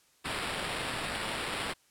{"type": "noise with sample-and-hold", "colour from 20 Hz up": "violet", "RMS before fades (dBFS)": -35, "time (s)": [0.24, 1.74], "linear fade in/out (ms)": 20, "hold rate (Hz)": 6300, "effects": ["white hiss -66 dBFS RMS until 1.9 s", "low-pass 11000 Hz 12 dB/octave"]}